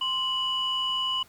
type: tone pair together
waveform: sine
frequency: 1043.7 / 2952 Hz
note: C6 / F#7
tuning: -5 / -5 cents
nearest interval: octave + tritone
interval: 1800 cents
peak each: -30 / -25 dBFS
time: 0.01-1.23 s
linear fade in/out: 5 ms
effects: tanh soft clip ceiling -19 dBFS + pink hiss -56 dBFS RMS until 1.28 s